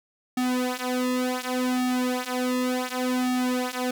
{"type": "tone with flanger", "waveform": "sawtooth", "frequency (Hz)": 251.9, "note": "B3", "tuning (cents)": 34, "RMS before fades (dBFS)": -26, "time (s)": [0.37, 3.91], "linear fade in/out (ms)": 5, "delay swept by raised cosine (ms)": [2, 5.3], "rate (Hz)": 0.68, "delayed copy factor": -0.9, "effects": []}